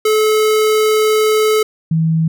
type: tone pair in turn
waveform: square / sine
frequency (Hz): 431.5 / 161.63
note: A4 / E3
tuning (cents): -34 / -34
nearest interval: octave + perfect fourth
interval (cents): 1700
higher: first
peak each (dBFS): -11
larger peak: neither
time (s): 0.05-1.63 / 1.91-2.28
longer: first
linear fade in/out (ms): 5
effects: none